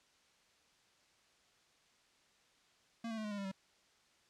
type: tone with pitch steps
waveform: square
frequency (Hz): 230 / 223.2 / 216.6 / 210.2 / 204 / 197.93 / 192.07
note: A#3 / A3 / A3 / G#3 / G#3 / G3 / G3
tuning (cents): -23 / +25 / -27 / +21 / -31 / +17 / -35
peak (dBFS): -40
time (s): 3.04-3.516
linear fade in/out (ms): 5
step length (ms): 68
effects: white hiss -70 dBFS RMS until 4.29 s + low-pass 6000 Hz 12 dB/octave